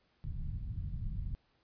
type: low-pass noise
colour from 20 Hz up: pink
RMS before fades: -38 dBFS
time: 0.24-1.35 s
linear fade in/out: 0 ms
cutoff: 140 Hz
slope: 24 dB/octave
effects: pink hiss -73 dBFS RMS until 1.63 s + resampled to 11025 Hz